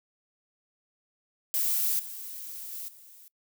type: noise with level steps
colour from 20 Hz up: violet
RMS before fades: -27 / -40 / -38 / -52 dBFS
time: 1.54-3.28 s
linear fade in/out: 0 ms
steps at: 1.99 / 2.72 / 2.88 s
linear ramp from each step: 5 ms
effects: noise-tail reverb RT60 0.1 s tail -24 dB re dry